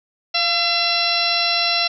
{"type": "harmonic tone with a mistuned harmonic", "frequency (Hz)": 678, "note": "E5", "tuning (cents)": 49, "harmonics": [1, 2, 3, 4, 5, 6, 7, 8], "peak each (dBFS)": [-25, -28, -29, -23, -27, -21, -29, -24], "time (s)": [0.34, 1.88], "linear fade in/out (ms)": 10, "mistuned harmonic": 1, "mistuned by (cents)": 37, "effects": []}